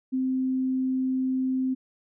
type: tone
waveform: sine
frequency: 260 Hz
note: C4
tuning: 11 cents flat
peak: -23 dBFS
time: 0.12-1.75 s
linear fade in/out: 20 ms
effects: none